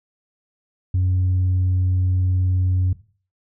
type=tone; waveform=sine; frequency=91.9 Hz; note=F#2; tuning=11 cents flat; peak=-14 dBFS; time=0.94-2.93 s; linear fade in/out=5 ms; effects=noise-tail reverb RT60 0.4 s tail -17 dB re dry + tanh soft clip ceiling -14 dBFS